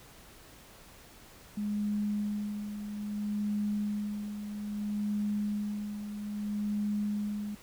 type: tone with tremolo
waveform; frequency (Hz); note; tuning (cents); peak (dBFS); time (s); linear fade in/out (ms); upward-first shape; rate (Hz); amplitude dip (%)
sine; 207.7; G#3; 0; -28; 1.57-7.55; 5; sine; 0.61; 60
effects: pink hiss -54 dBFS RMS until 7.62 s